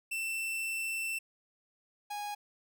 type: tone pair in turn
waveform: 45% pulse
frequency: 2676 / 826 Hz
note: E7 / G#5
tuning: +25 / -10 cents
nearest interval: octave + minor sixth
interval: 2035 cents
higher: first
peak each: -33 / -36 dBFS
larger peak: first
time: 0.11-1.19 / 2.1-2.35 s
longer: first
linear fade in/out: 10 ms
effects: none